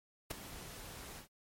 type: noise with ADSR envelope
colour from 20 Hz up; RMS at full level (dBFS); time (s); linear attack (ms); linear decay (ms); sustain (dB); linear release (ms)
pink; -36; 0.3-1.28; 11; 10; -13; 110
effects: MP3 64 kbps